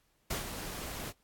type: noise with ADSR envelope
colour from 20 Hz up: pink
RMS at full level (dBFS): -33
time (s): 0.3-1.13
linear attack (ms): 10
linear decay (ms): 120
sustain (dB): -8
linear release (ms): 41
effects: pink hiss -73 dBFS RMS until 1.23 s + AAC 64 kbps